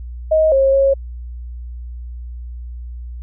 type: tone with pitch steps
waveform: sine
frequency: 629 / 540 / 546 Hz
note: D#5 / C#5 / C#5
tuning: +19 / -45 / -26 cents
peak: -10 dBFS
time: 0.31-0.94 s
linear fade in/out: 10 ms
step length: 210 ms
effects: added 60 Hz sine -27 dBFS peak until 3.22 s

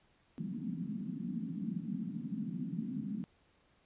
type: band-pass noise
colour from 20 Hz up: white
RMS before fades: -39 dBFS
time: 0.38-3.24 s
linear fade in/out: 0 ms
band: 160 to 250 Hz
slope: 48 dB/octave
effects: pink hiss -70 dBFS RMS until 3.85 s + resampled to 8000 Hz

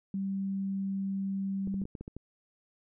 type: tone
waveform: sine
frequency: 194.7 Hz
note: G3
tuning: 12 cents flat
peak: -30 dBFS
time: 0.14-1.84 s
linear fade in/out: 2 ms
type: clicks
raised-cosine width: 3 ms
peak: -28 dBFS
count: 8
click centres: 1.674 / 1.742 / 1.817 / 1.854 / 1.952 / 2.01 / 2.079 / 2.166 s
effects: none

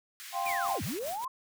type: high-pass noise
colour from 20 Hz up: pink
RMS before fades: -45 dBFS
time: 0.2-0.99 s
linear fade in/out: 0 ms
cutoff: 1600 Hz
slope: 24 dB/octave
type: chord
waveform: sine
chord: F suspended second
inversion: none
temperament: just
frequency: 698.5 / 785.8 / 1047.7 Hz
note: F5 / G5 / C6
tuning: 0 / +4 / +2 cents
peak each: -34 / -33 / -35 dBFS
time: 0.32-0.8 s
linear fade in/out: 50 ms
type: noise with tremolo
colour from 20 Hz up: white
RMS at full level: -40 dBFS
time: 0.45-1.25 s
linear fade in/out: 5 ms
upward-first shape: triangle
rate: 5.1 Hz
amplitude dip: 75%
type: linear two-way sweep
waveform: sine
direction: down then up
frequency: 2489 to 73.42 to 1082 Hz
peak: -33 dBFS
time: 0.46-1.28 s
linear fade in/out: 5 ms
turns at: 0.83 s
effects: none

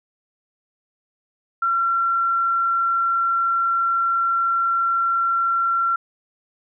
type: tone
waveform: sine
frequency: 1363 Hz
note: F6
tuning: 43 cents flat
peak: -17 dBFS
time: 1.62-5.96 s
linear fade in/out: 5 ms
effects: none

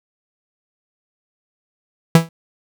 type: tone with exponential decay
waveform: 45% pulse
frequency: 164.81 Hz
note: E3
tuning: in tune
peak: -3 dBFS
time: 2.15-2.29 s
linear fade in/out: 2 ms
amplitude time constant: 29 ms
effects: none

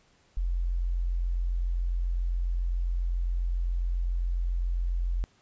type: tone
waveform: sine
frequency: 43.68 Hz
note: F1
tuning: 1 cent sharp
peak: -25 dBFS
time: 0.37-5.24 s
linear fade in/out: 0 ms
effects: pink hiss -64 dBFS RMS until 5.41 s + resampled to 16000 Hz

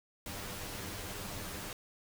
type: noise with comb filter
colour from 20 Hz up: pink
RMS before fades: -42 dBFS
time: 0.26-1.73 s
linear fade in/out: 2 ms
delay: 10 ms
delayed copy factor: +0.6
effects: none

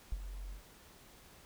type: tone with ADSR envelope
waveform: sine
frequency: 46.25 Hz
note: F#1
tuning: in tune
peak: -30 dBFS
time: 0.12-0.63 s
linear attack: 4 ms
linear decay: 41 ms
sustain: -11 dB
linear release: 120 ms
effects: pink hiss -59 dBFS RMS until 1.45 s

